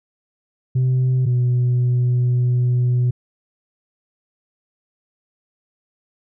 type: tone pair in turn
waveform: sine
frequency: 128.3 / 123.6 Hz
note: C3 / B2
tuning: -34 / +2 cents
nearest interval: minor second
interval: 64 cents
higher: first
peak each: -12 dBFS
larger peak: neither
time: 0.75-1.26 / 1.26-3.11 s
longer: second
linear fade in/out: 10 ms
effects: tanh soft clip ceiling -13 dBFS